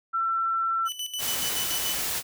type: tone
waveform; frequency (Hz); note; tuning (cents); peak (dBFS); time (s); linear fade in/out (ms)
sine; 1344; E6; +33; -23; 0.13-0.89; 20
type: tone with tremolo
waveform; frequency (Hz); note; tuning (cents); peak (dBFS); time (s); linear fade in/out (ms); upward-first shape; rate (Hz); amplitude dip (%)
sawtooth; 2988; F#7; +16; -26; 0.85-2.02; 50; square; 7; 70
type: noise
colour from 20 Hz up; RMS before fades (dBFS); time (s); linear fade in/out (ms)
white; -29; 1.18-2.23; 50
effects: none

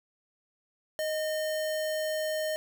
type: tone with sample-and-hold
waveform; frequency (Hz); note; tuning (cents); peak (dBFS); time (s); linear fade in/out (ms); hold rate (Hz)
sine; 622.3; D#5; 0; -28; 0.99-2.56; 0; 2450
effects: none

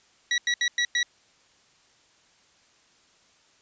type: tone bursts at uneven times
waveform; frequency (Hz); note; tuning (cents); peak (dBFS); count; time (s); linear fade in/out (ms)
25% pulse; 1930; B6; -40; -18; 5; 0.31-0.38 / 0.47-0.54 / 0.61-0.68 / 0.78-0.85 / 0.95-1.03; 2
effects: white hiss -61 dBFS RMS until 3.61 s + resampled to 16000 Hz

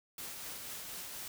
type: noise with tremolo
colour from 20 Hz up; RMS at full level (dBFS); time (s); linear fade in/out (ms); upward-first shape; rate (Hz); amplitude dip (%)
white; -43; 0.18-1.28; 2; triangle; 4.1; 30
effects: none

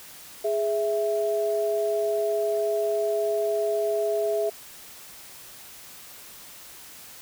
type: tone pair together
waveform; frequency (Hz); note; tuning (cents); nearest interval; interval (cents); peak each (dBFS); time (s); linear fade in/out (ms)
sine; 416.2 / 659.3; G#4 / E5; +4 / 0; minor sixth; 796; -25; 0.44-4.5; 10
effects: white hiss -45 dBFS RMS until 7.21 s

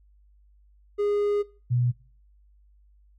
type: tone pair in turn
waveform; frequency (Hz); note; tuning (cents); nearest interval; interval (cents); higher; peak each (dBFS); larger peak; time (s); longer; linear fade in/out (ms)
triangle / sine; 411.2 / 122.59; G#4 / B2; -17 / -12; octave + major sixth; 2095; first; -20 / -20; neither; 0.98-1.43 / 1.7-1.92; first; 20
effects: noise-tail reverb RT60 0.4 s tail -21 dB re dry + added 50 Hz sine -55 dBFS peak until 3.18 s

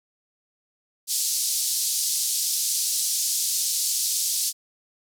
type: band-pass noise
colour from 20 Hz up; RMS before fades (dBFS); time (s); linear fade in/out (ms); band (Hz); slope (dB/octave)
pink; -25; 1.07-4.53; 50; 4700 to 13000; 24
effects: none

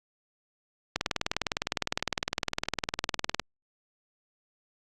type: click train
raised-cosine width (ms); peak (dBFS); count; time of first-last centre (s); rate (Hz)
0.2; -9; 49; 0.96-3.397; 19.7
effects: Opus 48 kbps

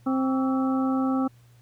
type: harmonic tone with a mistuned harmonic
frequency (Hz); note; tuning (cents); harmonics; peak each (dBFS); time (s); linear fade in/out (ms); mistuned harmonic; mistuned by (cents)
263.4; C4; +12; 1 / 2 / 3 / 4 / 5; -22 / -34 / -33 / -37 / -34; 0.06-1.28; 10; 4; +130
effects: added 120 Hz sine -52 dBFS peak until 1.61 s + pink hiss -63 dBFS RMS until 1.61 s

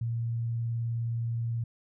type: tone with vibrato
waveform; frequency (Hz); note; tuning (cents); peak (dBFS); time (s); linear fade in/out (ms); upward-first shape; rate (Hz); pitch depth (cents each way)
sine; 116.3; A#2; -4; -28; 0.01-1.64; 5; sine; 19; 13
effects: none

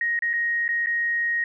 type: tone with dropouts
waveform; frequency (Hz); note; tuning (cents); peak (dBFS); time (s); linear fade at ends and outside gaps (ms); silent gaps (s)
sine; 1875; A#6; +10; -21; 0.01-1.44; 2; 0.191-0.222 / 0.332-0.336 / 0.68-0.689 / 0.861-0.869
effects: none

